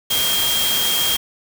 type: tone in noise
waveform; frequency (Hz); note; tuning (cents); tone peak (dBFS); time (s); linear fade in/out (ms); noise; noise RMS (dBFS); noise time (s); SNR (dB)
sine; 3225; G7; +48; -19; 0.1-1.17; 10; white; -21; 0.1-1.17; -1
effects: none